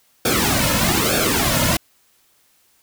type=noise with flanger; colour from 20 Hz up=pink; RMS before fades=-18 dBFS; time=0.25-1.77 s; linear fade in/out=5 ms; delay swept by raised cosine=1 to 2.6 ms; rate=1.1 Hz; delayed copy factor=-0.95; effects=white hiss -59 dBFS RMS until 2.82 s